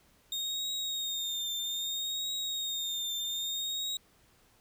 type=tone with vibrato; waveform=35% pulse; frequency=3691 Hz; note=A#7; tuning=18 cents flat; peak=-31 dBFS; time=0.32-3.97 s; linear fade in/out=2 ms; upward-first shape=triangle; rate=0.62 Hz; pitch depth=54 cents each way; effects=pink hiss -65 dBFS RMS until 4.6 s